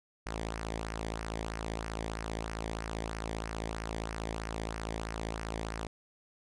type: tone with flanger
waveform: sawtooth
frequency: 55.2 Hz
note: A1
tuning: 6 cents sharp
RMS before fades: -38 dBFS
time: 0.26-5.87 s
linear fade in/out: 5 ms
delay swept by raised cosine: 0.26 to 0.76 ms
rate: 3.1 Hz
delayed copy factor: -0.6
effects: resampled to 22050 Hz